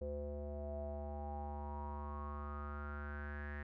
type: tone with low-pass filter sweep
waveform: square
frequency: 73 Hz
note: D2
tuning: 10 cents flat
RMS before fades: -44 dBFS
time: 0.01-3.63 s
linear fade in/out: 5 ms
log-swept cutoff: 500 to 1800 Hz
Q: 8.8
effects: none